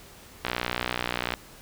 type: click train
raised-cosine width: 0.3 ms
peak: -10 dBFS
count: 55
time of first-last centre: 0.45-1.338 s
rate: 60.8 Hz
effects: pink hiss -49 dBFS RMS until 1.61 s